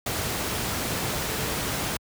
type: tone in noise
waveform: sine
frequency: 438.7 Hz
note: A4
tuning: 5 cents flat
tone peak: -37 dBFS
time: 1.28-1.55 s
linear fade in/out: 5 ms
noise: pink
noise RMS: -28 dBFS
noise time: 0.06-1.97 s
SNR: -12 dB
effects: high-pass 60 Hz 12 dB/octave